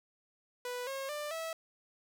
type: tone with pitch steps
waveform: sawtooth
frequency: 493.4 / 541.2 / 593.6 / 651 Hz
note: B4 / C#5 / D5 / E5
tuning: -2 / -42 / +18 / -22 cents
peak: -33 dBFS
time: 0.65-1.53 s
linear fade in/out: 2 ms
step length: 220 ms
effects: none